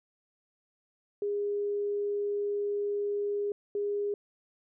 sine tone pair in turn, 408.8 / 408.8 Hz, G#4 / G#4, -27 / -27 cents, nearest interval unison, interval 0 cents, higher neither, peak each -28 dBFS, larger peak neither, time 1.22-3.52 / 3.75-4.14 s, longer first, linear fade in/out 2 ms, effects none

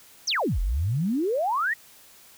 sine exponential two-way sweep, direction down then up, 6740 to 40.11 to 1964 Hz, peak -22 dBFS, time 0.27-1.74 s, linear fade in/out 10 ms, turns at 0.6 s, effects white hiss -52 dBFS RMS until 2.37 s

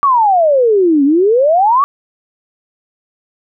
sine exponential two-way sweep, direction down then up, 1166 to 270.4 to 1166 Hz, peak -7 dBFS, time 0.03-1.84 s, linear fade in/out 0 ms, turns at 1.04 s, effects none

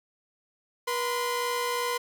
sawtooth tone pair together, 482.5 / 1027.7 Hz, B4 / C6, -40 / -31 cents, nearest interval octave + minor second, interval 1309 cents, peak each -26 dBFS, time 0.87-1.98 s, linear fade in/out 10 ms, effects none

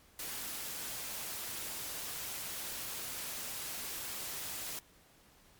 white noise, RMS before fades -41 dBFS, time 0.19-4.79 s, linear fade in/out 2 ms, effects pink hiss -63 dBFS RMS until 5.59 s + MP3 96 kbps

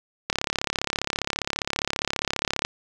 click train, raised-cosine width 0.2 ms, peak -6 dBFS, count 83, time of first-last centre 0.3-2.65 s, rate 34.9 Hz, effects none

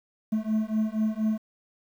triangle beating tone pair, 215.5 / 219.7 Hz, A3 / A3, -36 / -2 cents, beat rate 4.2 Hz, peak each -25 dBFS, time 0.32-1.38 s, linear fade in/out 10 ms, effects 9-bit

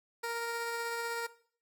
15% pulse tone with tremolo, 466.2 Hz, A#4, in tune, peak -27 dBFS, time 0.23-1.27 s, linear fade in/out 10 ms, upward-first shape triangle, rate 16 Hz, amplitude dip 25%, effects noise-tail reverb RT60 0.5 s tail -17 dB re dry

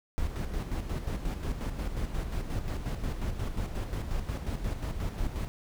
brown noise with tremolo, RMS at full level -31 dBFS, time 0.18-5.48 s, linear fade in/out 0 ms, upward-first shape square, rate 5.6 Hz, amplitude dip 50%, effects none

